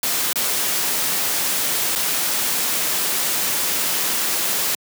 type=noise with dropouts; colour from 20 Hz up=white; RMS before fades=-21 dBFS; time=0.03-4.75 s; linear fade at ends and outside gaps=2 ms; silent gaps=0.33-0.357 / 1.953-1.958 s; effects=high-pass 150 Hz 12 dB/octave